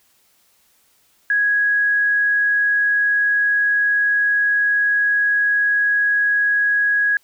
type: tone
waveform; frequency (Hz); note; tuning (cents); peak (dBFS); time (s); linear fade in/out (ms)
sine; 1661.2; G#6; 0; -14; 1.3-7.17; 2
effects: white hiss -59 dBFS RMS until 7.23 s